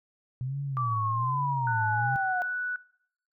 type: tone with vibrato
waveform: sine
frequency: 123.47 Hz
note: B2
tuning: in tune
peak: -29 dBFS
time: 0.41-2.16 s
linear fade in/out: 0 ms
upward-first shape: sine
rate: 1.2 Hz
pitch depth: 230 cents each way
type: linear sweep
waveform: sine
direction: down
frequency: 1174.7 to 719 Hz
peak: -27 dBFS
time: 0.77-2.42 s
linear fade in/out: 0 ms
type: tone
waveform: sine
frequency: 1480 Hz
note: F#6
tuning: in tune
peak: -29 dBFS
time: 1.67-2.76 s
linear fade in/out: 2 ms
effects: noise-tail reverb RT60 0.7 s tail -21 dB re dry